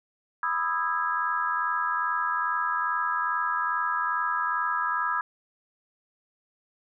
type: chord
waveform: sine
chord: E major seventh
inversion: second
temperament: just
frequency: 988.9 / 1236.1 / 1318.5 / 1648.1 Hz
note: B5 / D#6 / E6 / G#6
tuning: +2 / -12 / 0 / -14 cents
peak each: -30 dBFS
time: 0.43-5.21 s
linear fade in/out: 2 ms
effects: none